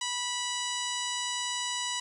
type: harmonic tone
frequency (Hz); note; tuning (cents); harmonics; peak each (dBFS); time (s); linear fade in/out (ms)
981; B5; -12; 1 / 2 / 3 / 4 / 5 / 6 / 7 / 8 / 9; -37 / -39 / -36 / -38 / -43 / -41 / -42 / -40 / -44; 0.01-2; 5
effects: 10-bit